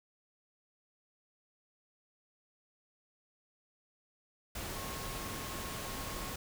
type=tone in noise; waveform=sine; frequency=1085 Hz; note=C#6; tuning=37 cents flat; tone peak=-48 dBFS; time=4.75-6.34 s; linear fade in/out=5 ms; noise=pink; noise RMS=-41 dBFS; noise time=4.55-6.36 s; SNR=-10 dB; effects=none